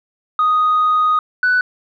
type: tone pair in turn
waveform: sine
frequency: 1244.5 / 1490.3 Hz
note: D#6 / F#6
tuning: 0 / +12 cents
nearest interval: minor third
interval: 312 cents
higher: second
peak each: -10 dBFS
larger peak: neither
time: 0.39-1.19 / 1.43-1.61 s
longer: first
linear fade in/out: 2 ms
effects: tanh soft clip ceiling -9 dBFS